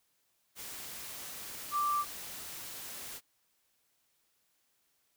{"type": "tone in noise", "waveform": "sine", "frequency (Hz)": 1174.7, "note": "D6", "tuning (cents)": 0, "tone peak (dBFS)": -28, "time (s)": [1.71, 2.05], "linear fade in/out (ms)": 50, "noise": "white", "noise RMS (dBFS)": -44, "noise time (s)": [0.55, 3.21], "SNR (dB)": 13, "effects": ["white hiss -75 dBFS RMS until 5.16 s"]}